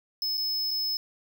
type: tone with dropouts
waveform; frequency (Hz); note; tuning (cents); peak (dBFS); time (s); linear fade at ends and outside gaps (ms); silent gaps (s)
square; 5200; E8; -24; -27; 0.22-0.97; 1; 0.372-0.378 / 0.708-0.712
effects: none